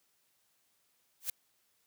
blue noise with exponential growth, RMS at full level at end -29 dBFS, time 1.2-1.3 s, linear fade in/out 5 ms, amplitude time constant 21 ms, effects white hiss -74 dBFS RMS until 1.86 s + high-pass 60 Hz 12 dB/octave

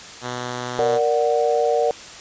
5% pulse tone, 123.6 Hz, B2, 2 cents sharp, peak -15 dBFS, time 0.21-1 s, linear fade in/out 50 ms
sine chord, Bb augmented, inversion none, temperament equal, 466.2 / 587.3 / 740 Hz, Bb4 / D5 / F#5, 0 / 0 / 0 cents, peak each -19 / -21 / -22 dBFS, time 0.79-1.91 s, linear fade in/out 0 ms
effects white hiss -38 dBFS RMS until 2.2 s + resampled to 16000 Hz

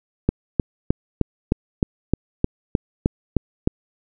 click train, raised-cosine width 3 ms, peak -3 dBFS, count 12, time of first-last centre 0.29-3.675 s, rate 3.25 Hz, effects none

